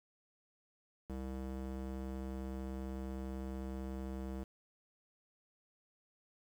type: tone with band-pass filter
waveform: square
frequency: 65.41 Hz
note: C2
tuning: in tune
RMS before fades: -42 dBFS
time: 1.09-4.44 s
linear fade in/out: 10 ms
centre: 280 Hz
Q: 0.62
effects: 10-bit